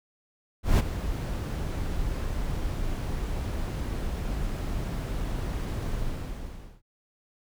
brown noise with ADSR envelope, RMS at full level -17 dBFS, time 0.63-6.82 s, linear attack 160 ms, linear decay 23 ms, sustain -13 dB, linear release 870 ms, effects none

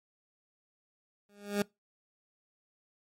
20% pulse tone with exponential growth, 203.8 Hz, G#3, 32 cents flat, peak -20 dBFS, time 1.29-1.62 s, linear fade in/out 2 ms, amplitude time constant 70 ms, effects noise-tail reverb RT60 0.2 s tail -23 dB re dry + MP3 64 kbps

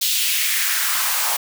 white noise with high-pass filter sweep, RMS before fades -20 dBFS, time 0.01-1.37 s, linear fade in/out 10 ms, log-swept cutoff 3600 to 750 Hz, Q 2.1, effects none

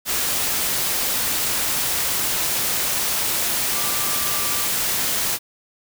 sine tone in noise, 1178 Hz, D6, 5 cents sharp, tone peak -33 dBFS, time 3.71-4.69 s, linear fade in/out 50 ms, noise white, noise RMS -22 dBFS, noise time 0.05-5.39 s, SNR -14 dB, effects none

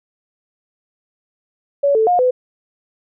sine tone with pitch steps, 565 / 441.2 / 714 / 504 Hz, C#5 / A4 / F5 / B4, +33 / +5 / +38 / +35 cents, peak -11 dBFS, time 1.83-2.31 s, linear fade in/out 10 ms, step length 120 ms, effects none

